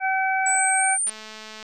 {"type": "harmonic tone", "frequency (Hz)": 764, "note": "G5", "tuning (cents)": -45, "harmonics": [1, 2, 3], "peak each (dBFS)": [-22, -25, -27], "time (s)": [0, 0.98], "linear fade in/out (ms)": 50}
{"type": "exponential sweep", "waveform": "sine", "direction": "up", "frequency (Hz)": [7860, 9100], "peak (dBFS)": -21, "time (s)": [0.46, 1.1], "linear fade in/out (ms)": 5}
{"type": "click train", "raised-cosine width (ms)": 0.2, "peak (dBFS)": -22, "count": 122, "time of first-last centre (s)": [1.07, 1.628], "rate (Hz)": 217}
{"effects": []}